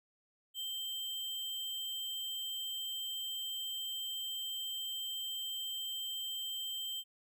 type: tone with sample-and-hold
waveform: sine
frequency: 3136 Hz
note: G7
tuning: in tune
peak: -37 dBFS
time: 0.54-7.04 s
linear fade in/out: 50 ms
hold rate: 11025 Hz
effects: none